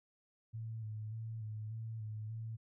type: tone with vibrato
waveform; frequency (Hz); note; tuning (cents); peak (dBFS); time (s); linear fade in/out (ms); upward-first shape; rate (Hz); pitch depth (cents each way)
sine; 110; A2; 0; -40; 0.53-2.57; 20; square; 1.7; 35
effects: none